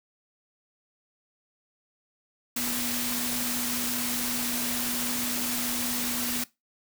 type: tone in noise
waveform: sine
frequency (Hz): 243.2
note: B3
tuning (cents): -26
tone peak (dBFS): -34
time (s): 2.56-6.44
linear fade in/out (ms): 5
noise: white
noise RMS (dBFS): -30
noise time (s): 2.56-6.44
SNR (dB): -7
effects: noise-tail reverb RT60 0.2 s tail -19 dB re dry